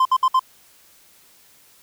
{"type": "tone bursts", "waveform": "triangle", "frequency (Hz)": 1038, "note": "C6", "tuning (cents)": -14, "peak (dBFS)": -11, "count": 4, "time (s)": [0, 0.395], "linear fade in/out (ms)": 5, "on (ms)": 53, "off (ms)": 61, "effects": ["white hiss -53 dBFS RMS until 1.82 s"]}